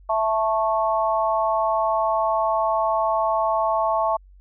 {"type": "harmonic tone", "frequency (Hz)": 220, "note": "A3", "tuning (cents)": 0, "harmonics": [3, 4, 5], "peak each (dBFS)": [-22, -23, -24], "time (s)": [0.09, 4.17], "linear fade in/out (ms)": 10, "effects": ["added 47 Hz sine -46 dBFS peak until 4.4 s"]}